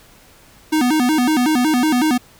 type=tone with vibrato; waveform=square; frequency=277.2 Hz; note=C#4; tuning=in tune; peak=-14 dBFS; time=0.72-2.18 s; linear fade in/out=10 ms; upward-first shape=square; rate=5.4 Hz; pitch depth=200 cents each way; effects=pink hiss -48 dBFS RMS until 2.39 s